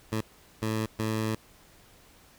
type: tone bursts at uneven times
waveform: 15% pulse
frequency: 110 Hz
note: A2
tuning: in tune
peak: -21 dBFS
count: 3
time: 0.12-0.21 / 0.62-0.86 / 0.99-1.35 s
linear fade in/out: 5 ms
effects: pink hiss -57 dBFS RMS until 2.38 s